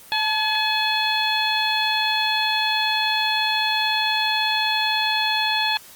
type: harmonic tone with a mistuned harmonic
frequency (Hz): 851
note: G#5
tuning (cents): +42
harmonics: 1 / 2 / 3 / 4 / 5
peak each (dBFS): -24 / -26 / -26 / -24 / -27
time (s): 0.12-5.77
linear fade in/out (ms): 0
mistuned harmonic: 1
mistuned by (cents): +44
effects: white hiss -45 dBFS RMS until 5.95 s + Opus 24 kbps